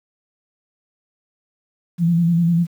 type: tone with vibrato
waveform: sine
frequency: 169.7 Hz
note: F3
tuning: 49 cents flat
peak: -13 dBFS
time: 1.98-2.67 s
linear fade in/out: 50 ms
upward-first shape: square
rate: 10 Hz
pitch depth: 36 cents each way
effects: 8-bit